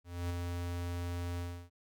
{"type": "tone with ADSR envelope", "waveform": "square", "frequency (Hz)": 87.31, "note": "F2", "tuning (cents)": 0, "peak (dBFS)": -33, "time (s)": [0.04, 1.7], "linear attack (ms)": 260, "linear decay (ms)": 11, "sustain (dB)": -3, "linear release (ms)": 310, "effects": []}